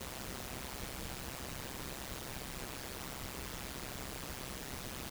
pink noise with amplitude modulation, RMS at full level -40 dBFS, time 0-5.1 s, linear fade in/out 10 ms, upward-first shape sine, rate 132 Hz, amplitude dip 90%, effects none

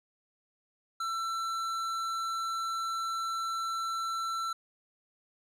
sine tone with tanh clipping, 1340 Hz, E6, 28 cents sharp, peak -33 dBFS, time 1-4.53 s, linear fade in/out 5 ms, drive 14 dB, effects none

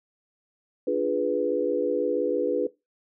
sine chord, D diminished seventh, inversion none, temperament equal, 293.7 / 349.2 / 415.3 / 493.9 Hz, D4 / F4 / Ab4 / Cb5, 0 / 0 / 0 / 0 cents, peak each -29 / -30 / -28 / -25 dBFS, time 0.87-2.67 s, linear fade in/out 5 ms, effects noise-tail reverb RT60 0.2 s tail -18 dB re dry

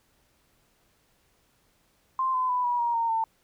sine tone with pitch steps, 1046.5 / 1020.2 / 994.6 / 969.7 / 945.3 / 921.6 / 898.5 Hz, C6 / C6 / B5 / B5 / A#5 / A#5 / A5, 0 / -44 / +12 / -32 / +24 / -20 / +36 cents, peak -23 dBFS, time 2.19-3.24 s, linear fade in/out 2 ms, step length 150 ms, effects pink hiss -67 dBFS RMS until 3.43 s

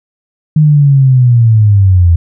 sine linear sweep, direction down, 155.56 to 82.41 Hz, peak -3 dBFS, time 0.56-2.16 s, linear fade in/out 5 ms, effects none

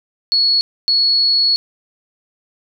sine tone bursts at uneven times, 4369 Hz, C#8, 26 cents flat, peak -11 dBFS, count 2, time 0.32-0.61 / 0.88-1.56 s, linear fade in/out 0 ms, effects none

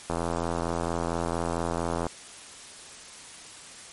click train, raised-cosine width 1 ms, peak -14 dBFS, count 167, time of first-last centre 0.1-2.067 s, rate 84.4 Hz, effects white hiss -45 dBFS RMS until 3.92 s + MP3 48 kbps

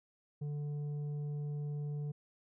sine tone with tanh clipping, 146.83 Hz, D3, in tune, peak -37 dBFS, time 0.41-2.12 s, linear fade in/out 10 ms, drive 6 dB, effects none

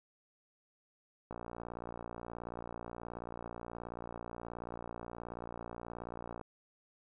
click train, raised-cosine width 1 ms, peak -29 dBFS, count 300, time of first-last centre 1.31-6.412 s, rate 58.6 Hz, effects none

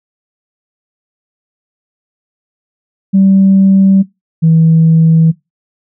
sine tone pair in turn, 193.4 / 162.2 Hz, G3 / E3, -23 / -28 cents, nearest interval minor third, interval 305 cents, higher first, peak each -3 dBFS, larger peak neither, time 3.13-4.03 / 4.42-5.32 s, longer neither, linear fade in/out 20 ms, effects noise-tail reverb RT60 0.2 s tail -21 dB re dry + tanh soft clip ceiling 0 dBFS

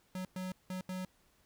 square tone bursts at uneven times, 185 Hz, F#3, in tune, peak -38 dBFS, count 4, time 0.15-0.25 / 0.36-0.52 / 0.7-0.81 / 0.89-1.05 s, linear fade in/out 2 ms, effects pink hiss -70 dBFS RMS until 1.45 s

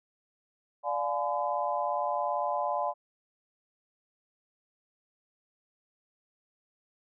sine chord, D diminished seventh, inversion none, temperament just, 587.3 / 704.8 / 845.8 / 1014.9 Hz, D5 / F5 / Ab5 / Cb6, 0 / +16 / +31 / +47 cents, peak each -33 dBFS, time 0.83-2.94 s, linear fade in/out 50 ms, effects none

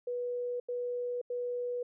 sine tone bursts, 488.8 Hz, B4, 18 cents flat, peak -32 dBFS, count 3, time 0.07-1.83 s, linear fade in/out 5 ms, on 530 ms, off 85 ms, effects none

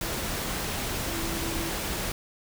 sine tone in noise, 332.2 Hz, E4, 13 cents sharp, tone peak -35 dBFS, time 1.08-1.69 s, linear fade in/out 2 ms, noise pink, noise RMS -31 dBFS, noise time 0.01-2.12 s, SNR -7 dB, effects none

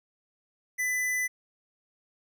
square tone, 2000 Hz, B6, 21 cents sharp, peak -27 dBFS, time 0.78-1.28 s, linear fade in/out 20 ms, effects none

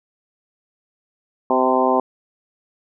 harmonic tone with a mistuned harmonic, 129 Hz, C3, 24 cents flat, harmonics 2 / 3 / 4 / 5 / 6 / 7 / 8, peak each -22 / -22 / -22 / -22 / -22 / -22 / -22 dBFS, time 1.5-2 s, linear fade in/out 2 ms, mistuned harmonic 6, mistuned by +18 cents, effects none

